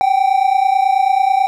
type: tone pair together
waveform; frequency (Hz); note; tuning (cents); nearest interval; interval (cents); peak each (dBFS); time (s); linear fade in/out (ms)
triangle; 759.8 / 789; F#5 / G5; +46 / +11; minor second; 65; -12; 0.01-1.47; 0
effects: none